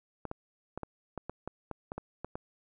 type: clicks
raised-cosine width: 1 ms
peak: -23 dBFS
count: 12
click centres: 0.253 / 0.314 / 0.776 / 0.833 / 1.177 / 1.296 / 1.476 / 1.713 / 1.919 / 1.98 / 2.246 / 2.355 s
effects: none